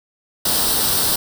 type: noise with comb filter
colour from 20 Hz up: white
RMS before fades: -18 dBFS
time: 0.45-1.16 s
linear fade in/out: 5 ms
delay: 0.22 ms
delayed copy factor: +0.65
effects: none